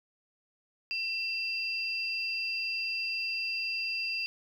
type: tone pair together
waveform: sine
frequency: 2688 / 4793 Hz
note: E7 / D8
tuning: +33 / +34 cents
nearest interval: minor seventh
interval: 1001 cents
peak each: -32 / -35 dBFS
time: 0.91-4.26 s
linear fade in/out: 0 ms
effects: 10-bit